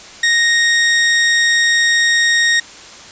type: tone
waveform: sawtooth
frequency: 1864.7 Hz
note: A#6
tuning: in tune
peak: -7 dBFS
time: 0.23-2.6 s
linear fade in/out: 5 ms
effects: white hiss -36 dBFS RMS until 3.11 s + resampled to 16000 Hz